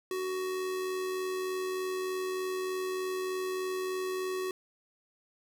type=tone with amplitude modulation; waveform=square; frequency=372.9 Hz; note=F#4; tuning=14 cents sharp; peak=-31 dBFS; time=0.11-4.51 s; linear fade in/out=2 ms; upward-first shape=sine; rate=83.3 Hz; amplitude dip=30%; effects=none